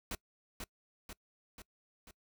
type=noise with echo; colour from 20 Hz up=pink; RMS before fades=-39 dBFS; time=0.11-0.15 s; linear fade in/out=2 ms; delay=490 ms; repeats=4; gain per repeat=-4 dB; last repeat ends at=2.11 s; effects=noise-tail reverb RT60 0.1 s tail -24 dB re dry